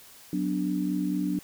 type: chord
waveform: sine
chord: B minor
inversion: second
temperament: equal with one note detuned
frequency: 185 / 249.7 / 293.7 Hz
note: F#3 / B3 / D4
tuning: 0 / +19 / 0 cents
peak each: -29 / -33 / -28 dBFS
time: 0.33-1.39 s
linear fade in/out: 2 ms
effects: white hiss -51 dBFS RMS until 1.43 s